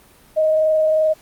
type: tone with frequency modulation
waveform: sine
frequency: 626 Hz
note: D#5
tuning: 10 cents sharp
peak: -13 dBFS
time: 0.36-1.14 s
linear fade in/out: 20 ms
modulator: 22.8 Hz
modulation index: 0.25
effects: pink hiss -50 dBFS RMS until 1.21 s + Opus 32 kbps